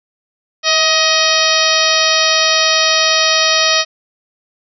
harmonic tone with a mistuned harmonic, 629 Hz, D#5, 19 cents sharp, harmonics 1 / 2 / 3 / 4 / 5 / 6 / 7 / 8 / 9, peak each -19 / -19 / -19 / -19 / -19 / -19 / -19 / -19 / -19 dBFS, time 0.63-3.85 s, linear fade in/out 50 ms, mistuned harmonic 1, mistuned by +32 cents, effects none

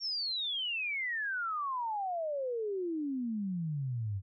sine exponential sweep, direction down, 5588 to 93.3 Hz, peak -32 dBFS, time 0-4.22 s, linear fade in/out 50 ms, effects none

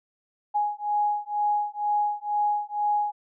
sine beating tone pair, 830.6 / 832.7 Hz, G#5 / G#5, 0 / +4 cents, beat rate 2.1 Hz, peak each -26 / -26 dBFS, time 0.54-3.12 s, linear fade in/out 20 ms, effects none

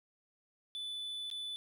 triangle tone with dropouts, 3487 Hz, A7, 16 cents flat, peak -37 dBFS, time 0.75-1.56 s, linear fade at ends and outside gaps 0 ms, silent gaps 1.301-1.313 s, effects none

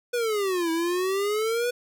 square exponential two-way sweep, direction down then up, 493.9 to 324.1 to 493.9 Hz, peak -24 dBFS, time 0.13-1.71 s, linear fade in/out 10 ms, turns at 0.71 s, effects none

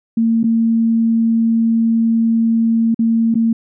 sine tone with dropouts, 227.6 Hz, A#3, 41 cents flat, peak -11 dBFS, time 0.17-3.53 s, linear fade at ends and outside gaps 5 ms, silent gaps 0.432-0.44 / 2.945-2.991 / 3.343-3.353 s, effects none

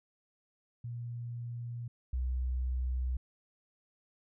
sine tone pair in turn, 119.1 / 63.09 Hz, A#2 / B1, +38 / +38 cents, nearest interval major seventh, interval 1100 cents, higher first, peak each -37 / -30 dBFS, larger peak second, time 0.84-1.88 / 2.13-3.17 s, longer neither, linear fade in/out 5 ms, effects none

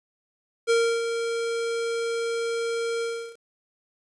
square tone with ADSR envelope, 462.7 Hz, A#4, 13 cents flat, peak -18 dBFS, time 0.67-3.37 s, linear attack 33 ms, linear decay 310 ms, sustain -8 dB, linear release 350 ms, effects resampled to 22050 Hz + 9-bit

